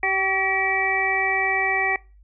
harmonic tone with a mistuned harmonic, 384.8 Hz, G4, 32 cents flat, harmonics 1 / 2 / 3 / 5 / 6, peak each -30 / -25 / -33 / -23 / -24 dBFS, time 0.03-1.96 s, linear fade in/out 2 ms, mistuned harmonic 3, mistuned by -22 cents, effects noise-tail reverb RT60 0.3 s tail -22 dB re dry + added 50 Hz sine -48 dBFS peak until 2.23 s

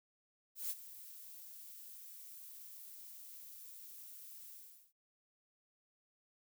violet noise with ADSR envelope, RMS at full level -38 dBFS, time 0.55-4.93 s, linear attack 150 ms, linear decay 41 ms, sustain -15 dB, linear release 420 ms, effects none

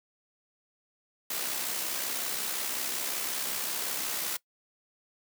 white noise with amplitude modulation, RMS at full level -31 dBFS, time 1.3-4.37 s, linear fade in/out 5 ms, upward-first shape sine, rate 65.5 Hz, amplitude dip 40%, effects noise-tail reverb RT60 0.1 s tail -21 dB re dry + high-pass 200 Hz 12 dB/octave

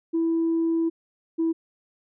sine tone pair in turn, 329.6 / 327.5 Hz, E4 / E4, 0 / -11 cents, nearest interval unison, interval 11 cents, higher first, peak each -19 dBFS, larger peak neither, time 0.13-0.9 / 1.38-1.53 s, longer first, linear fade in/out 20 ms, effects tanh soft clip ceiling -17 dBFS

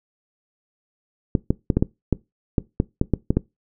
clicks, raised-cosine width 3 ms, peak -4 dBFS, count 12, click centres 1.352 / 1.505 / 1.702 / 1.77 / 1.825 / 2.127 / 2.582 / 2.801 / 3.014 / 3.137 / 3.305 / 3.37 s, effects noise-tail reverb RT60 0.2 s tail -21 dB re dry

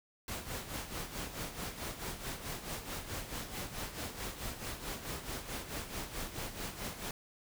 pink noise with tremolo, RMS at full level -39 dBFS, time 0.28-7.11 s, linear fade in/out 2 ms, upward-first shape sine, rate 4.6 Hz, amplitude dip 65%, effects none

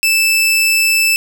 sawtooth tone, 2637 Hz, E7, in tune, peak -7 dBFS, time 0.03-1.16 s, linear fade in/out 0 ms, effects none

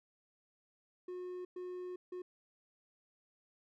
triangle tone bursts at uneven times, 362.1 Hz, F#4, 37 cents flat, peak -39 dBFS, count 3, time 1.08-1.45 / 1.56-1.96 / 2.12-2.22 s, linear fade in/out 5 ms, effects none

